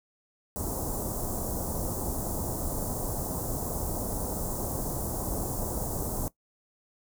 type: band-stop noise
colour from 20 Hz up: pink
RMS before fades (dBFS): -32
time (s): 0.56-6.28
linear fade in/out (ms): 0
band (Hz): 910 to 7300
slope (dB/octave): 24
effects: noise-tail reverb RT60 0.1 s tail -18 dB re dry